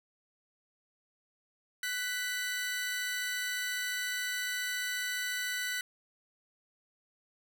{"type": "tone pair together", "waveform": "sawtooth", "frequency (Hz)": [1495.2, 1975.5], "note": ["F#6", "B6"], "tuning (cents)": [18, 0], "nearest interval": "perfect fourth", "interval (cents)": 482, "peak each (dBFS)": [-32, -32], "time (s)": [1.83, 5.81], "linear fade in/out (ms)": 2, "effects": []}